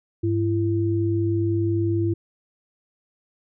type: tone pair together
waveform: sine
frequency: 102.1 / 336.7 Hz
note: G#2 / E4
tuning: -29 / +37 cents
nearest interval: octave + major sixth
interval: 2066 cents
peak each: -22 dBFS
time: 0.23-2.14 s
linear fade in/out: 10 ms
effects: none